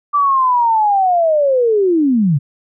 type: linear sweep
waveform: sine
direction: down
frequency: 1174.7 to 129.7 Hz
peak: -10 dBFS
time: 0.13-2.39 s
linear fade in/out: 20 ms
effects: none